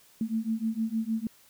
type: beating tone pair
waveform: sine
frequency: 220 / 226.5 Hz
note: A3 / A#3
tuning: 0 / -50 cents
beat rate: 6.5 Hz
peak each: -30 dBFS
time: 0.21-1.27 s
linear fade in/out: 2 ms
effects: white hiss -59 dBFS RMS until 1.49 s